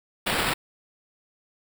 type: noise with sample-and-hold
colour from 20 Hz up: blue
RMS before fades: -25 dBFS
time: 0.26-0.54 s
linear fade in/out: 10 ms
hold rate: 6300 Hz
effects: none